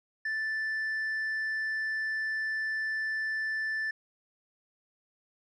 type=tone with tanh clipping; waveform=triangle; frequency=1760 Hz; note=A6; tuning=in tune; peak=-30 dBFS; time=0.25-3.91 s; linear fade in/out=5 ms; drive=7 dB; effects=none